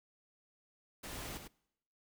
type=noise with echo; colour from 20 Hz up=pink; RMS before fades=-45 dBFS; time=1.03-1.38 s; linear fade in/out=10 ms; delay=100 ms; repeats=1; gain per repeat=-6 dB; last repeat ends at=1.48 s; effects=noise-tail reverb RT60 0.8 s tail -24 dB re dry